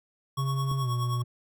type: tone with pitch glide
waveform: triangle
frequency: 134.7 to 121.4 Hz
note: C#3 to B2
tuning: -49 to -29 cents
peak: -24 dBFS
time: 0.37-1.24 s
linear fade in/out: 20 ms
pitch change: -180 cents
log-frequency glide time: 0.8-0.89 s
type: tone with tremolo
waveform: square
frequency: 1108.7 Hz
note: C#6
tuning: in tune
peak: -31 dBFS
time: 0.37-1.22 s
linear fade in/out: 5 ms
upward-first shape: triangle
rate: 9.5 Hz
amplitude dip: 80%
type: click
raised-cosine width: 3 ms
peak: -26 dBFS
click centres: 0.715 s
effects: none